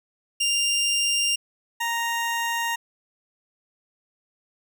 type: tone pair in turn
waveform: 20% pulse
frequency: 2794 / 932.4 Hz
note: F7 / A#5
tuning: 0 / 0 cents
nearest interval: octave + perfect fifth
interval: 1900 cents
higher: first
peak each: -16 / -19 dBFS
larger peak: first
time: 0.4-1.36 / 1.8-2.76 s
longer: neither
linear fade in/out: 10 ms
effects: none